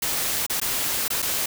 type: noise with dropouts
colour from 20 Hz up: white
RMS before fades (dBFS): -25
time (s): 0.02-1.46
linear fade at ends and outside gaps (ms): 5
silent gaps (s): 0.465-0.497 / 0.601-0.615 / 1.081-1.102 / 1.221-1.225
effects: none